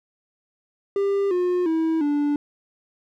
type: tone with pitch steps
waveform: triangle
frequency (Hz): 397.8 / 358.5 / 323.1 / 291.2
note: G4 / F4 / E4 / D4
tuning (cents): +25 / +45 / -35 / -15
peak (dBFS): -17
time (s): 0.96-2.36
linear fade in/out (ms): 2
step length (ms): 350
effects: none